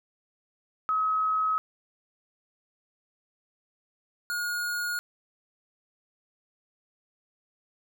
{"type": "tone pair in turn", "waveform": ["sine", "square"], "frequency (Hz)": [1277, 1436.5], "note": ["D#6", "F6"], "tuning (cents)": [45, 48], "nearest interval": "major second", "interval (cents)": 203, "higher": "second", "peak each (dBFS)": [-23, -29], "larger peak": "first", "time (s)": [[0.89, 1.58], [4.3, 4.99]], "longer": "neither", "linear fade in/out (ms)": 0, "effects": []}